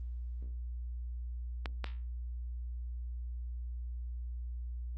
clicks, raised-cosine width 0.3 ms, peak -21 dBFS, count 2, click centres 1.658 / 1.843 s, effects added 60 Hz sine -37 dBFS peak until 4.97 s + Opus 24 kbps

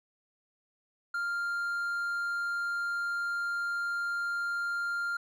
triangle tone, 1396.9 Hz, F6, in tune, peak -28 dBFS, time 1.14-5.17 s, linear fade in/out 5 ms, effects none

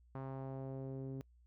sawtooth tone with low-pass filter sweep, 133.7 Hz, C3, 38 cents sharp, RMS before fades -44 dBFS, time 0.15-1.21 s, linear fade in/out 0 ms, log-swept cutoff 1100 to 340 Hz, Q 1.6, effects noise-tail reverb RT60 0.1 s tail -25 dB re dry + added 60 Hz sine -63 dBFS peak until 1.46 s

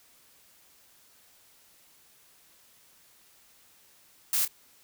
blue noise with echo, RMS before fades -26 dBFS, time 4.33-4.45 s, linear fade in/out 2 ms, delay 28 ms, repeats 1, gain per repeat -11 dB, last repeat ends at 4.478 s, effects white hiss -60 dBFS RMS until 4.83 s

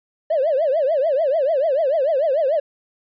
triangle tone with vibrato, 587.3 Hz, D5, in tune, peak -12 dBFS, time 0.3-2.6 s, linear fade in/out 10 ms, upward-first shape triangle, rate 6.8 Hz, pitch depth 270 cents each way, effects tanh soft clip ceiling -13 dBFS + resampled to 11025 Hz

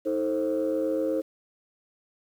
sine chord, A diminished, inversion second, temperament just, 316.8 / 440 / 528 Hz, Eb4 / A4 / C5, +31 / 0 / +16 cents, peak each -27 / -30 / -26 dBFS, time 0.05-1.22 s, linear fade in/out 20 ms, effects tanh soft clip ceiling -18 dBFS + 9-bit

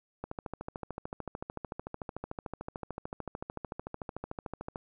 click train, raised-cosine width 1 ms, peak -23 dBFS, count 62, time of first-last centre 0.24-4.759 s, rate 13.5 Hz, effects none

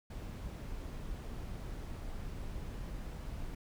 brown noise, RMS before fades -42 dBFS, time 0.1-3.55 s, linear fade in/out 5 ms, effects none

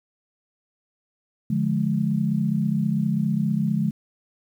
sine chord, D diminished, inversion none, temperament just, 146.83 / 176.2 / 211.4 Hz, D3 / F3 / Ab3, 0 / +16 / +31 cents, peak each -25 / -25 / -23 dBFS, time 1.5-3.91 s, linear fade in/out 5 ms, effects 9-bit

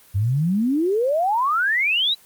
sine exponential sweep, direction up, 92.5 to 4000 Hz, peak -17 dBFS, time 0.14-2.15 s, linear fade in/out 20 ms, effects white hiss -51 dBFS RMS until 2.25 s + Opus 24 kbps

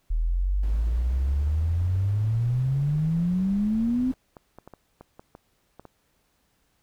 sine exponential sweep, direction up, 38.89 to 261.6 Hz, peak -21 dBFS, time 0.1-4.12 s, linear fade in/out 10 ms
brown noise, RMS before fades -40 dBFS, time 0.63-4.14 s, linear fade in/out 2 ms
clicks, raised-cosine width 1 ms, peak -29 dBFS, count 9, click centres 4.368 / 4.586 / 4.676 / 4.737 / 5.01 / 5.195 / 5.351 / 5.796 / 5.853 s
effects pink hiss -69 dBFS RMS until 6.82 s

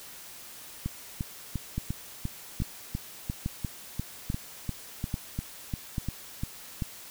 two click trains, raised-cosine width 5 ms, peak -18 / -17 dBFS, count 17 / 7, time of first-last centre 0.86-6.435 / 1.78-6.822 s, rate 2.87 / 1.19 Hz, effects white hiss -46 dBFS RMS until 7.1 s

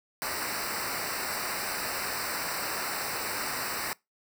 pink noise with comb filter, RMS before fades -33 dBFS, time 0.22-3.93 s, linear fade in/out 0 ms, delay 0.3 ms, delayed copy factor -0.95, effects noise-tail reverb RT60 0.2 s tail -23 dB re dry

